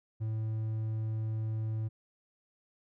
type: tone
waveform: triangle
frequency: 110 Hz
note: A2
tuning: in tune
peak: -29 dBFS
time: 0.2-1.89 s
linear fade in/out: 20 ms
effects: none